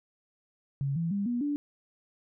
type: tone with pitch steps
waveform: sine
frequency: 138.59 / 166.73 / 200.6 / 241.3 / 290.3 Hz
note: C#3 / E3 / G3 / B3 / D4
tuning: 0 / +20 / +40 / -40 / -20 cents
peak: -27 dBFS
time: 0.81-1.56 s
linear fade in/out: 0 ms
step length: 150 ms
effects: none